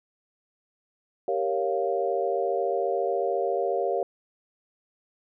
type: chord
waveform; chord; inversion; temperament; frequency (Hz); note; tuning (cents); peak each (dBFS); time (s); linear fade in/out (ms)
sine; G half-diminished seventh; none; equal; 392 / 466.2 / 554.4 / 698.5; G4 / Bb4 / Db5 / F5; 0 / 0 / 0 / 0; -29; 1.28-4.03; 2
effects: none